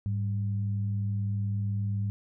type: tone pair together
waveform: sine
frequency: 103.49 / 195.1 Hz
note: G#2 / G3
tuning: -6 / -8 cents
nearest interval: major seventh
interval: 1098 cents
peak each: -27 / -37 dBFS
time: 0.06-2.1 s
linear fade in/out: 0 ms
effects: none